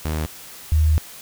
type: tone pair in turn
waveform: sawtooth / sine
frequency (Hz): 77.78 / 77.78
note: D#2 / D#2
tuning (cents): 0 / 0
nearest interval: unison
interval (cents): 0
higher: neither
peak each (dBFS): -18 / -13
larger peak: second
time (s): 0.05-0.26 / 0.72-0.98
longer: second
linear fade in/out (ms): 0
effects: white hiss -40 dBFS RMS until 1.21 s